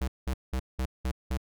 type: tone bursts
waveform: square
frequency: 64.4 Hz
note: C2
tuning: 27 cents flat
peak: -28 dBFS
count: 6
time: 0.01-1.374 s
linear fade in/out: 5 ms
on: 69 ms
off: 190 ms
effects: none